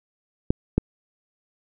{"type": "clicks", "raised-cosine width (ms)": 3, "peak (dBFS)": -5, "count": 2, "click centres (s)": [0.505, 0.78], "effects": []}